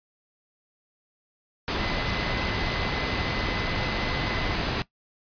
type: tone in noise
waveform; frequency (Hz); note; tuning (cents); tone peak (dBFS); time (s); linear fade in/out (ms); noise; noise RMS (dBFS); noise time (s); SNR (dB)
sine; 2028; B6; +45; -35; 1.8-4.54; 0; pink; -27; 1.68-4.82; -11
effects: noise-tail reverb RT60 0.1 s tail -18 dB re dry + resampled to 11025 Hz